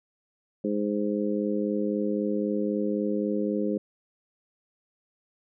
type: harmonic tone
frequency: 103.83 Hz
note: G#2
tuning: in tune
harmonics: 2 / 3 / 4 / 5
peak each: -28 / -30 / -31 / -32 dBFS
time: 0.64-3.78 s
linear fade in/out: 5 ms
effects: none